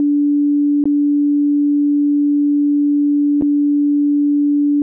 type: tone with dropouts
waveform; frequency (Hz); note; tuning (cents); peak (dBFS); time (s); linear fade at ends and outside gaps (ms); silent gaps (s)
sine; 290; D4; -22; -11; 0-4.82; 1; 0.84-0.855 / 3.412-3.422
effects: none